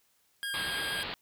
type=tone with vibrato; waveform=25% pulse; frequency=1620 Hz; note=G#6; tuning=43 cents flat; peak=-29 dBFS; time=0.43-1.03 s; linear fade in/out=0 ms; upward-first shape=sine; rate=8.6 Hz; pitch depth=10 cents each way
type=low-pass noise; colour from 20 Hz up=white; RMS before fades=-38 dBFS; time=0.54-1.14 s; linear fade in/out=0 ms; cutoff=4500 Hz; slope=96 dB/octave
effects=white hiss -70 dBFS RMS until 1.21 s